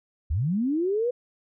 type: linear sweep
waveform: sine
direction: up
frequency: 62 to 503 Hz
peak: -22 dBFS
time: 0.3-1.11 s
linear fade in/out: 10 ms
effects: none